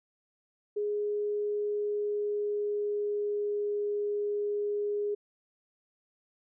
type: tone with pitch glide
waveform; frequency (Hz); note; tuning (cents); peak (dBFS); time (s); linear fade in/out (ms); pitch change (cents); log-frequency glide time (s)
sine; 415.3 to 412.7; G#4 to G#4; 0 to -11; -28; 0.76-5.15; 10; -11; 1.64-3.82
effects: none